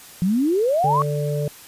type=exponential sweep; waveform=sine; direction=up; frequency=171.6 to 1146 Hz; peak=-16 dBFS; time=0.22-1.02 s; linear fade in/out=0 ms
type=harmonic tone; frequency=146.83 Hz; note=D3; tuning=in tune; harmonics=1 / 3 / 4; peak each=-22 / -27 / -28 dBFS; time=0.84-1.48 s; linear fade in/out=2 ms
effects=white hiss -43 dBFS RMS until 1.67 s + resampled to 32000 Hz